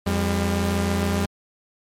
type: tone pair together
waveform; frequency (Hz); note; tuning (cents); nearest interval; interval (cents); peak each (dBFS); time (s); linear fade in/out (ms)
sawtooth; 87.1 / 200.5; F2 / G3; -4 / +39; octave + major second; 1443; -19; 0.06-1.26; 10
effects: MP3 64 kbps